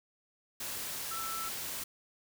sine tone in noise, 1327 Hz, E6, 11 cents sharp, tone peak -38 dBFS, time 1.11-1.49 s, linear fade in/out 5 ms, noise white, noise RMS -39 dBFS, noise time 0.6-1.84 s, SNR -2 dB, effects none

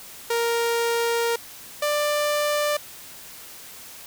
sawtooth tone pair in turn, 466.6 / 591.8 Hz, A#4 / D5, +2 / +13 cents, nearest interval major third, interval 411 cents, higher second, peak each -17 dBFS, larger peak neither, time 0.3-1.36 / 1.82-2.77 s, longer first, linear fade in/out 5 ms, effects white hiss -42 dBFS RMS until 4.06 s

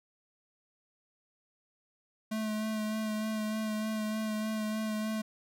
square tone with vibrato, 216.4 Hz, A3, 29 cents flat, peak -32 dBFS, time 2.31-5.22 s, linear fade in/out 10 ms, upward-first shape sine, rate 3.3 Hz, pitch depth 19 cents each way, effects none

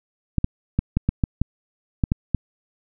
clicks, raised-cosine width 5 ms, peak -6 dBFS, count 10, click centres 0.383 / 0.444 / 0.79 / 0.97 / 1.09 / 1.238 / 1.416 / 2.038 / 2.119 / 2.347 s, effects none

